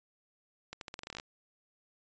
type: accelerating click train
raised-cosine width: 0.2 ms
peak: -24 dBFS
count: 13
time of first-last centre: 0.73-1.199 s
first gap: 82 ms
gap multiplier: 0.85
effects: resampled to 16000 Hz